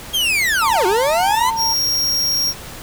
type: linear two-way sweep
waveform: 40% pulse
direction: down then up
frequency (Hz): 3288 to 349.2 to 1042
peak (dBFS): -14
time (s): 0.13-1.51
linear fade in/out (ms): 20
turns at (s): 0.86
type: tone with tremolo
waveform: sine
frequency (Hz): 904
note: A5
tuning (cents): +47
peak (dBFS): -17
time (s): 0.61-1.74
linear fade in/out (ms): 20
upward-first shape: sine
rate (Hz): 1.6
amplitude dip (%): 35
type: tone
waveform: 45% pulse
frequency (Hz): 5588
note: F8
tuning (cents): 0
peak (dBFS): -16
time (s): 1.56-2.54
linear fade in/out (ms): 50
effects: pink hiss -34 dBFS RMS until 2.82 s